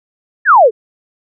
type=exponential sweep; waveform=sine; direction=down; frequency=1839 to 402.1 Hz; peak=-3 dBFS; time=0.45-0.71 s; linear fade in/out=50 ms; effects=none